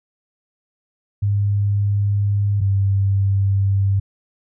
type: tone pair in turn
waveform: sine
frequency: 101.5 / 98.33 Hz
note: G#2 / G2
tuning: -39 / +6 cents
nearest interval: minor second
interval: 55 cents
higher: first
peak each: -15 / -14 dBFS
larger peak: second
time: 1.22-2.61 / 2.61-4 s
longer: neither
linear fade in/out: 10 ms
effects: none